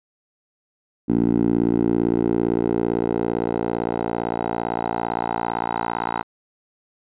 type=tone with band-pass filter sweep; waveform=10% pulse; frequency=57.7 Hz; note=A#1; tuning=17 cents flat; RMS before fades=-22 dBFS; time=1.08-6.23 s; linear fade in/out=20 ms; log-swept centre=270 to 1000 Hz; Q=2.2; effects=resampled to 8000 Hz